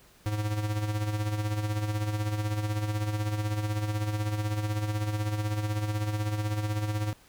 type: tone with tremolo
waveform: square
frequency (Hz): 105.5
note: G#2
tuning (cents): +28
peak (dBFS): -26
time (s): 0.26-7.13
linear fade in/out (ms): 0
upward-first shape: sine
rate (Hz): 16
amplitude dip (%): 55
effects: pink hiss -58 dBFS RMS until 7.28 s